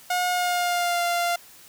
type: tone with pitch glide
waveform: sawtooth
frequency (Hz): 720 to 694.7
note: F#5 to F5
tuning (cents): -47 to -9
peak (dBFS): -18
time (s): 0.1-1.36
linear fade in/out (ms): 5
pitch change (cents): -62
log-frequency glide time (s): 0.3-1.03
effects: white hiss -49 dBFS RMS until 1.68 s